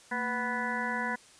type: harmonic tone with a mistuned harmonic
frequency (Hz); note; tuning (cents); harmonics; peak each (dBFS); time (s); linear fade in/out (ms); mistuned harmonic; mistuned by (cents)
246.9; B3; 0; 1 / 2 / 3 / 4 / 6 / 7 / 8; -37 / -41 / -40 / -35 / -37 / -36 / -38; 0.11-1.16; 10; 1; -150
effects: white hiss -56 dBFS RMS until 1.39 s + resampled to 22050 Hz